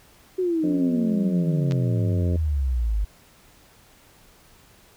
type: exponential sweep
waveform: sine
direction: down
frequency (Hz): 377.5 to 49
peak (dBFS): -20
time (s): 0.38-3.05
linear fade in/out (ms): 10
type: harmonic tone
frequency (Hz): 88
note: F2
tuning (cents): +14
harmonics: 2 / 3 / 4 / 5 / 6 / 7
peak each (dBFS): -28 / -32 / -34 / -36 / -38 / -39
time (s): 0.63-2.37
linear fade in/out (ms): 10
type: clicks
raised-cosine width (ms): 0.2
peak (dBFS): -18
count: 2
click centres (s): 1.711 / 1.721
effects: pink hiss -54 dBFS RMS until 4.96 s